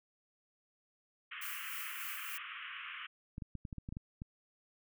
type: band-pass noise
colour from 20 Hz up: white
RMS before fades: -46 dBFS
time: 1.31-3.07 s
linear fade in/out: 10 ms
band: 1100 to 3100 Hz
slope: 96 dB/octave
type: noise with tremolo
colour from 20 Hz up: violet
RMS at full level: -43 dBFS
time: 1.41-2.38 s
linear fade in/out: 10 ms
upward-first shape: sine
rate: 3.4 Hz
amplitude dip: 40%
type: clicks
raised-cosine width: 5 ms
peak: -30 dBFS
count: 10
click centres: 3.381 / 3.422 / 3.553 / 3.652 / 3.728 / 3.783 / 3.889 / 3.925 / 3.969 / 4.219 s
effects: none